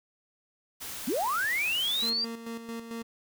white noise, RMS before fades -39 dBFS, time 0.8-2.11 s, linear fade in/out 20 ms
sine linear sweep, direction up, 192.7 to 4794 Hz, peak -26 dBFS, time 1.07-2.25 s, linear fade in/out 10 ms
30% pulse tone with tremolo, 230 Hz, A#3, 23 cents flat, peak -32 dBFS, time 2.02-3.03 s, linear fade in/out 10 ms, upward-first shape square, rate 4.5 Hz, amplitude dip 55%
effects none

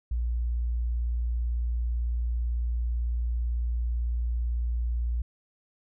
sine tone, 59 Hz, A#1, 22 cents sharp, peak -25 dBFS, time 0.11-5.22 s, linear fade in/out 5 ms, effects none

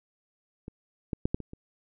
clicks, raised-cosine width 3 ms, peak -26 / -17 / -12 / -13 / -25 / -29 dBFS, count 6, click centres 0.681 / 1.132 / 1.255 / 1.345 / 1.403 / 1.534 s, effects none

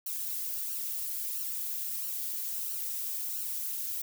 violet noise with flanger, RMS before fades -35 dBFS, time 0.06-4.02 s, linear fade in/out 5 ms, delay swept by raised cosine 0.69 to 3.39 ms, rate 1.5 Hz, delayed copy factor +0.85, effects none

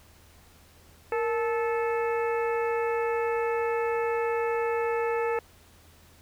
harmonic tone with a mistuned harmonic, 436.6 Hz, A4, 13 cents flat, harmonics 1 / 2 / 3 / 4 / 5 / 6, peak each -26 / -32 / -36 / -38 / -40 / -42 dBFS, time 1.12-5.39 s, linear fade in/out 2 ms, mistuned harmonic 1, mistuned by +110 cents, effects added 82 Hz sine -57 dBFS peak until 6.21 s + pink hiss -57 dBFS RMS until 6.21 s

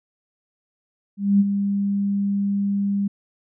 sine tone with ADSR envelope, 200.1 Hz, G3, 36 cents sharp, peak -11 dBFS, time 1.17-3.08 s, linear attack 230 ms, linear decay 34 ms, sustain -8 dB, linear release 9 ms, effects none

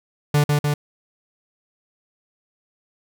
45% pulse tone with echo, 146.83 Hz, D3, in tune, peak -14 dBFS, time 0.34-0.44 s, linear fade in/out 5 ms, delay 150 ms, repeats 2, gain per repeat -2 dB, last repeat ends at 0.74 s, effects none

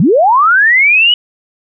sine linear sweep, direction up, 134 to 2975 Hz, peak -5 dBFS, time 0-1.14 s, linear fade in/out 2 ms, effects none

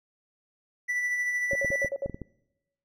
triangle tone with tremolo, 1970 Hz, B6, 5 cents flat, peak -23 dBFS, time 0.88-1.89 s, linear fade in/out 20 ms, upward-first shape sine, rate 13 Hz, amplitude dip 35%
sine tone bursts, 554.4 Hz, C#5, in tune, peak -27 dBFS, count 6, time 1.51-2.064 s, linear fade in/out 2 ms, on 44 ms, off 58 ms
clicks, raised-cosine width 3 ms, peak -23 dBFS, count 8, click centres 1.533 / 1.647 / 1.704 / 1.847 / 2.06 / 2.097 / 2.145 / 2.217 s
effects noise-tail reverb RT60 1.0 s tail -24 dB re dry

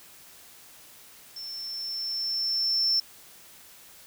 sine tone with level ramp, 5370 Hz, E8, 31 cents sharp, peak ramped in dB -36 to -19 dBFS, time 1.36-3 s, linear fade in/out 5 ms, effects tanh soft clip ceiling -18 dBFS + white hiss -51 dBFS RMS until 4.06 s

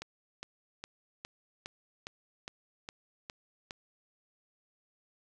click train, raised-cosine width 0.2 ms, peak -23 dBFS, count 10, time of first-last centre 0.02-3.709 s, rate 2.44 Hz, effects none

